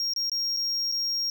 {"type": "tone with dropouts", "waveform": "triangle", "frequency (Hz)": 5580, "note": "F8", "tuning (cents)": -2, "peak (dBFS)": -24, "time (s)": [0, 1.3], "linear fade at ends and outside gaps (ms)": 1, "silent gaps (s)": [[0.136, 0.162], [0.297, 0.317], [0.566, 0.57], [0.917, 0.922]], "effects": []}